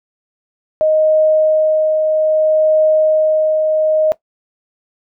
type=tone with tremolo; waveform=sine; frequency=623 Hz; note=D#5; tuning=2 cents sharp; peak=-8 dBFS; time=0.81-4.12 s; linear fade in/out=0 ms; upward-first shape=triangle; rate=0.62 Hz; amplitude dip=35%; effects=noise-tail reverb RT60 0.1 s tail -17 dB re dry